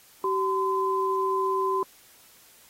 sine tone pair together, 382.8 / 1022 Hz, G4 / C6, -41 / -41 cents, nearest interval octave + perfect fourth, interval 1700 cents, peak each -26 / -25 dBFS, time 0.24-1.83 s, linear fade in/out 2 ms, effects white hiss -55 dBFS RMS until 2.69 s + AAC 48 kbps

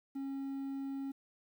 triangle tone, 272.9 Hz, C#4, 27 cents flat, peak -35 dBFS, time 0.15-1.12 s, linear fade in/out 10 ms, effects 11-bit

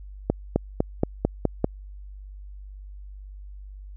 accelerating click train, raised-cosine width 2 ms, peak -6 dBFS, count 7, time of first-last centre 0.3-1.644 s, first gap 260 ms, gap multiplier 0.94, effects added 49 Hz sine -38 dBFS peak until 3.96 s

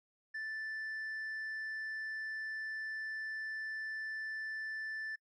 triangle tone with tanh clipping, 1760 Hz, A6, in tune, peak -39 dBFS, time 0.34-5.16 s, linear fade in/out 10 ms, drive 7 dB, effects noise-tail reverb RT60 0.1 s tail -25 dB re dry

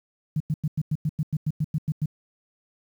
sine tone bursts, 153.4 Hz, D#3, 24 cents flat, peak -21 dBFS, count 13, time 0.36-2.059 s, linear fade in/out 5 ms, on 43 ms, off 95 ms, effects 9-bit

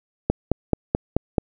click train, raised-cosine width 2 ms, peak -4 dBFS, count 6, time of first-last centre 0.3-1.382 s, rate 4.62 Hz, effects none

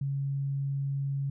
sine tone, 138.59 Hz, C#3, in tune, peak -28 dBFS, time 0.01-1.3 s, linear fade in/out 5 ms, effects none

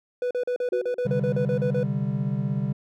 triangle tone bursts, 493.9 Hz, B4, in tune, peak -21 dBFS, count 13, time 0.22-1.832 s, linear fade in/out 2 ms, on 88 ms, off 39 ms
sine tone with exponential decay, 370 Hz, F#4, in tune, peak -22 dBFS, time 0.72-1.12 s, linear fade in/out 5 ms, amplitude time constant 85 ms
triangle chord, C suspended second, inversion none, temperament just, 130.81 / 147.16 / 196.22 Hz, C3 / D3 / G3, 0 / +4 / +2 cents, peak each -26 dBFS, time 1.05-2.73 s, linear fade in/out 10 ms
effects none

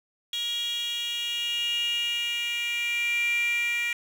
10% pulse tone with high-pass filter sweep, 474.2 Hz, A#4, 30 cents sharp, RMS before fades -28 dBFS, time 0.33-3.93 s, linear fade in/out 2 ms, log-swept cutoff 3400 to 2200 Hz, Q 9.4, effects none

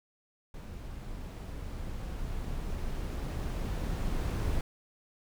brown noise with level ramp, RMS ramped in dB -42 to -30 dBFS, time 0.54-4.61 s, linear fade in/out 2 ms, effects none

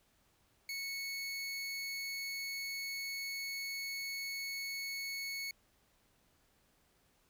25% pulse tone, 2207 Hz, C#7, 8 cents flat, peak -35 dBFS, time 0.69-5.51 s, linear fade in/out 2 ms, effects pink hiss -72 dBFS RMS until 7.29 s

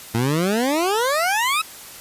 20% pulse exponential sweep, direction up, 110 to 1318.5 Hz, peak -13 dBFS, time 0.14-1.62 s, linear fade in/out 10 ms, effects white hiss -39 dBFS RMS until 2 s + resampled to 32000 Hz

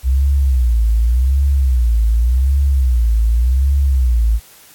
sine tone with vibrato, 62 Hz, B1, 7 cents sharp, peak -10 dBFS, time 0.03-4.4 s, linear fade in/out 50 ms, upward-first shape sine, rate 0.87 Hz, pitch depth 200 cents each way, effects white hiss -44 dBFS RMS until 4.74 s + AAC 64 kbps

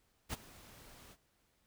pink noise with ADSR envelope, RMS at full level -38 dBFS, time 0.29-1.17 s, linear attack 40 ms, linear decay 25 ms, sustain -19 dB, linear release 54 ms, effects pink hiss -75 dBFS RMS until 1.66 s

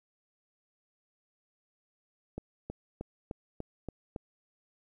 accelerating click train, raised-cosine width 2 ms, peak -24 dBFS, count 7, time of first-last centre 2.38-4.162 s, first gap 320 ms, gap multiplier 0.97, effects 11-bit

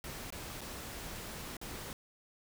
pink noise with dropouts, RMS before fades -44 dBFS, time 0.04-1.93 s, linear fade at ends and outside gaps 1 ms, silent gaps 0.304-0.324 / 0.609-0.614 / 1.568-1.614 s, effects none

